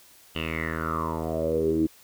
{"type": "tone with low-pass filter sweep", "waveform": "10% pulse", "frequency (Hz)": 80.5, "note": "E2", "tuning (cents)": -41, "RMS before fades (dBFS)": -27, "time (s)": [0.35, 1.87], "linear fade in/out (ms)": 10, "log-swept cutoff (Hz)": [3000, 300], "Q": 8.5, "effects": ["white hiss -54 dBFS RMS until 2.03 s"]}